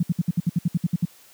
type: tone bursts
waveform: sine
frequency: 171.2 Hz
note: F3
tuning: 34 cents flat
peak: -16 dBFS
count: 12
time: 0-1.052 s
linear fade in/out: 5 ms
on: 29 ms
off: 64 ms
effects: white hiss -52 dBFS RMS until 1.33 s + high-pass 100 Hz 12 dB/octave